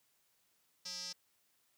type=tone with band-pass filter; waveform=square; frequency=180.1 Hz; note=F#3; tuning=46 cents flat; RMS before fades=-44 dBFS; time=0.85-1.13 s; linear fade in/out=10 ms; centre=5300 Hz; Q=6.7; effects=white hiss -75 dBFS RMS until 1.77 s + high-pass 60 Hz 12 dB/octave